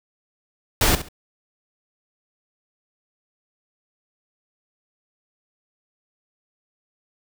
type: noise with echo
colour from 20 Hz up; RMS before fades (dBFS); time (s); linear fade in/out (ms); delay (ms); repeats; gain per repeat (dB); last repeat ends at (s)
pink; -17; 0.81-0.95; 2; 68; 2; -13; 1.086
effects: none